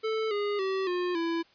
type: tone with pitch steps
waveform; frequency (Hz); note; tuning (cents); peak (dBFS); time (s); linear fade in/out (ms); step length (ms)
square; 440 / 410.5 / 383 / 357.4 / 333.5; A4 / G#4 / G4 / F4 / E4; 0 / -20 / -40 / +40 / +20; -28; 0.03-1.43; 20; 280
effects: white hiss -61 dBFS RMS until 1.54 s + resampled to 11025 Hz